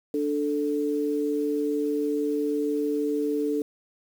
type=tone pair together; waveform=sine; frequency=293.7 / 440 Hz; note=D4 / A4; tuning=0 / 0 cents; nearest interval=perfect fifth; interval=700 cents; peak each=-26 dBFS; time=0.14-3.62 s; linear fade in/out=2 ms; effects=8-bit